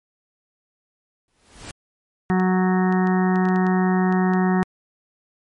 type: noise with exponential growth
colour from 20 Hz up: pink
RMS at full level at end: -33 dBFS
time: 1.28-1.71 s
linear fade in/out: 1 ms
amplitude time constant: 93 ms
type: harmonic tone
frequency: 185 Hz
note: F#3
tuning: in tune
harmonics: 1 / 2 / 4 / 5 / 6 / 7 / 8 / 9 / 10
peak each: -17 / -24 / -27 / -31 / -33 / -35 / -38 / -38 / -31 dBFS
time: 2.3-4.63 s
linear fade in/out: 0 ms
type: clicks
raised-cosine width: 0.2 ms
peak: -23 dBFS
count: 10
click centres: 2.399 / 2.925 / 3.072 / 3.358 / 3.454 / 3.488 / 3.56 / 3.667 / 4.125 / 4.336 s
effects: MP3 48 kbps